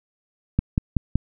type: click train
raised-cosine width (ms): 5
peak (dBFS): -6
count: 4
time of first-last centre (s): 0.59-1.156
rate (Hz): 5.3
effects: none